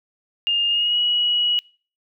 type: tone with pitch glide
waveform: sine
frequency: 2822 to 2915 Hz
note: F7 to F#7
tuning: +17 to -26 cents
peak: -17 dBFS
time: 0.47-1.59 s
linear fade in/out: 0 ms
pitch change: +57 cents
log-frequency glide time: 0.68-0.98 s
effects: noise-tail reverb RT60 0.4 s tail -25 dB re dry